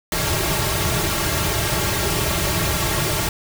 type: noise with comb filter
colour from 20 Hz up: pink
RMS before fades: -21 dBFS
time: 0.12-3.29 s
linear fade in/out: 2 ms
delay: 4 ms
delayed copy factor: -1
effects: none